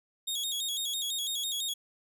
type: tone with vibrato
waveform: sawtooth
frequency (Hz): 3520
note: A7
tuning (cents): 0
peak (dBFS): -28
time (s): 0.27-1.74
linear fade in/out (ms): 10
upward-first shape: square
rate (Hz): 6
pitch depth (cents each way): 88
effects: none